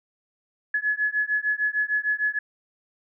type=beating tone pair; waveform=sine; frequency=1698 / 1704.6 Hz; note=G#6 / G#6; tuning=+38 / +45 cents; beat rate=6.6 Hz; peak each=-25 dBFS; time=0.74-2.39 s; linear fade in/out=5 ms; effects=none